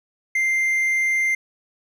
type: tone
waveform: triangle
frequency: 2093 Hz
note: C7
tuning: in tune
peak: -16 dBFS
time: 0.35-1.35 s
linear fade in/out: 5 ms
effects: none